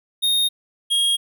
square tone pair in turn, 3700 / 3265 Hz, A#7 / G#7, -14 / -30 cents, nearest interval major second, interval 216 cents, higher first, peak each -17 dBFS, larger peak neither, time 0.22-0.49 / 0.9-1.17 s, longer neither, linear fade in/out 20 ms, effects none

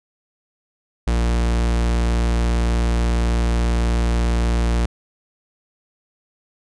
45% pulse tone, 58.27 Hz, A#1, in tune, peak -16 dBFS, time 1.07-4.86 s, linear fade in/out 5 ms, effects resampled to 22050 Hz

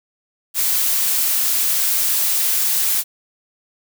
blue noise, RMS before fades -18 dBFS, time 0.54-3.04 s, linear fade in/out 50 ms, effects none

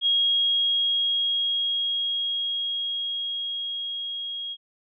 sine tone with level ramp, 3280 Hz, G#7, 22 cents flat, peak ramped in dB -18 to -30 dBFS, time 0.01-4.57 s, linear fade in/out 50 ms, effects none

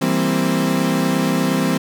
35% pulse chord, C dominant seventh, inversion first, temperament equal, 164.81 / 196 / 233.1 / 261.6 Hz, E3 / G3 / Bb3 / C4, 0 / 0 / 0 / 0 cents, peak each -20 / -20 / -23 / -18 dBFS, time 0.01-1.78 s, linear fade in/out 10 ms, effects none

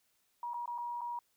sine tone with dropouts, 956 Hz, A#5, 43 cents sharp, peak -36 dBFS, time 0.43-1.19 s, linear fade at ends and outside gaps 2 ms, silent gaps 0.535-0.542 / 0.658-0.677 / 0.78-0.784 / 1.009-1.015 s, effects white hiss -75 dBFS RMS until 1.36 s

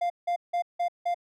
triangle tone bursts, 698.5 Hz, F5, in tune, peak -22 dBFS, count 5, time 0.01-1.145 s, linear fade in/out 10 ms, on 91 ms, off 170 ms, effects none

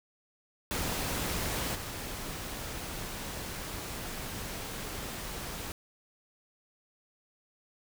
pink noise with level steps, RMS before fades -33 / -39 dBFS, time 0.71-5.72 s, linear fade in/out 0 ms, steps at 1.74 s, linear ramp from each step 20 ms, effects none

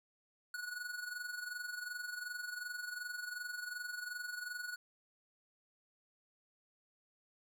square tone with amplitude modulation, 1464 Hz, F#6, 19 cents flat, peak -39 dBFS, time 0.54-4.76 s, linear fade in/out 2 ms, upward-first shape sine, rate 22.7 Hz, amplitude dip 65%, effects none

